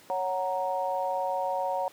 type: chord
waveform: sine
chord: F# major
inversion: second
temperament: equal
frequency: 554.4 / 740 / 932.3 Hz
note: C#5 / F#5 / A#5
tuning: 0 / 0 / 0 cents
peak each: -31 dBFS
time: 0.1-1.88 s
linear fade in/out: 0 ms
effects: pink hiss -54 dBFS RMS until 1.92 s + high-pass 200 Hz 12 dB/octave